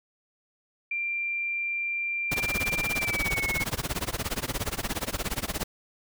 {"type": "tone with pitch glide", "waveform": "sine", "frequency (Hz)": [2371, 2187], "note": ["D7", "C#7"], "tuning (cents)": [16, -24], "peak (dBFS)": -27, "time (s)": [0.91, 3.64], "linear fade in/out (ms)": 5, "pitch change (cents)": -140, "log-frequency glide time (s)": [2.96, 3.46]}
{"type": "noise with tremolo", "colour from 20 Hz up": "pink", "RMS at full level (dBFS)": -28, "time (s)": [2.31, 5.64], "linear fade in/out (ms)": 10, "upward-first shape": "sine", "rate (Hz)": 17, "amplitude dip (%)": 95}
{"effects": []}